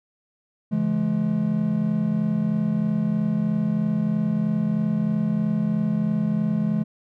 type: tone cluster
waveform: triangle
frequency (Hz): 139.5 / 169.3 / 212.4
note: C#3 / E3 / G#3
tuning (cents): +11 / +46 / +39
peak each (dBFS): -28 / -23 / -20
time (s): 0.71-6.84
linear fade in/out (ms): 20
effects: none